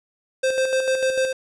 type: tone with tremolo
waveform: square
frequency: 523.3 Hz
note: C5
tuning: in tune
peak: -18 dBFS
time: 0.43-1.33 s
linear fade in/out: 10 ms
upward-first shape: square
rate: 6.7 Hz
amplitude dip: 45%
effects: resampled to 22050 Hz + 8-bit